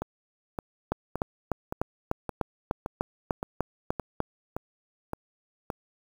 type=two click trains; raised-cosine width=1 ms; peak=-12 / -17 dBFS; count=12 / 11; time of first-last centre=0.92-4.204 / 0.02-5.702 s; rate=3.35 / 1.76 Hz; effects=7-bit